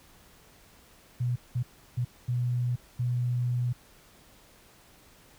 sine tone bursts at uneven times, 122.7 Hz, B2, 11 cents flat, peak -25 dBFS, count 5, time 1.2-1.36 / 1.55-1.63 / 1.97-2.05 / 2.28-2.76 / 2.99-3.73 s, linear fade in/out 10 ms, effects pink hiss -57 dBFS RMS until 5.38 s

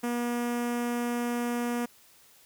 sawtooth tone with notch filter, 240 Hz, B3, 49 cents flat, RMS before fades -30 dBFS, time 0.03-1.86 s, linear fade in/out 10 ms, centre 4100 Hz, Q 1.2, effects white hiss -58 dBFS RMS until 2.45 s

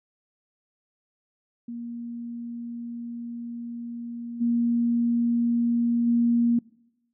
sine tone with level steps, 236 Hz, A#3, 22 cents sharp, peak -32 / -20 / -18 dBFS, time 1.68-6.59 s, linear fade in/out 5 ms, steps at 4.4 / 6.06 s, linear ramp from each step 20 ms, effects noise-tail reverb RT60 0.9 s tail -24 dB re dry

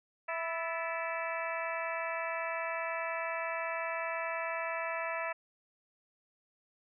harmonic tone with a mistuned harmonic, 329.6 Hz, E4, in tune, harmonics 2 / 3 / 4 / 5 / 6 / 7 / 8, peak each -38 / -40 / -41 / -42 / -43 / -43 / -44 dBFS, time 0.28-5.33 s, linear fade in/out 10 ms, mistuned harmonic 5, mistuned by +87 cents, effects none

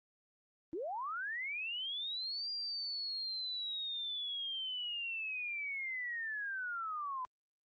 sine linear two-way sweep, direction up then down, 293.7 to 4801 to 996 Hz, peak -37 dBFS, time 0.73-7.25 s, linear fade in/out 0 ms, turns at 2.5 s, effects Opus 24 kbps

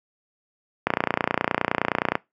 click train, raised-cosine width 0.5 ms, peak -4 dBFS, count 39, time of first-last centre 0.87-2.154 s, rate 29.6 Hz, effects noise-tail reverb RT60 0.2 s tail -22 dB re dry + high-pass 150 Hz 12 dB/octave

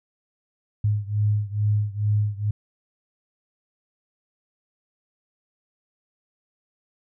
sine beating tone pair, 103.83 / 106.13 Hz, G#2 / G#2, 0 / +38 cents, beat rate 2.3 Hz, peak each -22 / -24 dBFS, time 0.84-2.51 s, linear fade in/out 5 ms, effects none

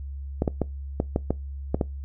clicks, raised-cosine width 2 ms, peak -9 dBFS, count 8, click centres 0.421 / 0.478 / 0.617 / 1.001 / 1.161 / 1.306 / 1.745 / 1.812 s, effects noise-tail reverb RT60 0.2 s tail -22 dB re dry + added 69 Hz sine -32 dBFS peak until 2.04 s

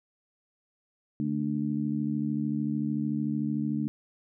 harmonic tone, 73.42 Hz, D2, in tune, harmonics 2 / 3 / 4, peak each -33 / -29 / -32 dBFS, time 1.2-3.88 s, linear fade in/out 0 ms, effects none

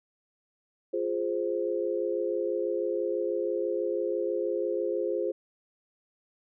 sine chord, F minor, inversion none, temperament equal, 349.2 / 415.3 / 523.3 Hz, F4 / Ab4 / C5, 0 / 0 / 0 cents, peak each -31 dBFS, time 0.93-5.32 s, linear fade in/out 10 ms, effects none

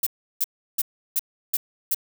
violet noise bursts, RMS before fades -22 dBFS, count 6, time 0.03-1.946 s, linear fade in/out 5 ms, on 36 ms, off 340 ms, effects none

